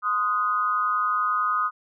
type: tone with amplitude modulation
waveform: sine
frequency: 1244.5 Hz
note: D#6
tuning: in tune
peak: -17 dBFS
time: 0.02-1.71 s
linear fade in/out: 50 ms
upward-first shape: sine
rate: 211 Hz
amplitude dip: 80%
effects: none